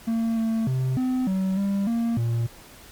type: tone with pitch steps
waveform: triangle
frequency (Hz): 227.4 / 224.3 / 129.9 / 255.6 / 189.7 / 198.2 / 231.9 / 116.8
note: A#3 / A3 / C3 / C4 / F#3 / G3 / A#3 / A#2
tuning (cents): -43 / +34 / -12 / -40 / +43 / +19 / -9 / +4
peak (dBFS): -19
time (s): 0.07-2.47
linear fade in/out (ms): 10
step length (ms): 300
effects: pink hiss -47 dBFS RMS until 2.91 s + MP3 96 kbps